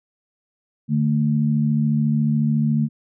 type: tone pair together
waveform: sine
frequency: 148.57 / 222.6 Hz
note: D3 / A3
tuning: +20 / +20 cents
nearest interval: perfect fifth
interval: 700 cents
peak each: -19 dBFS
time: 0.88-2.89 s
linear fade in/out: 50 ms
effects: none